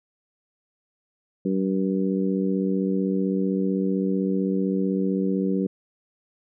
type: harmonic tone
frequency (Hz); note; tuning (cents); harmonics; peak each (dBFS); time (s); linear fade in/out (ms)
95.7; G2; -41; 2 / 3 / 4 / 5; -23 / -27 / -29 / -31; 1.45-5.67; 5
effects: none